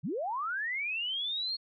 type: linear sweep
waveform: sine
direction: up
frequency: 114.2 to 4337 Hz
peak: -31 dBFS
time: 0.03-1.57 s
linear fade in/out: 20 ms
effects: none